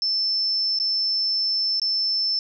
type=tone with dropouts; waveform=sine; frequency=5300 Hz; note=E8; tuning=9 cents sharp; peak=-20 dBFS; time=0.02-2.39 s; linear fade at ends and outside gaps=1 ms; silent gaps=0.788-0.799 / 1.798-1.817 s; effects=none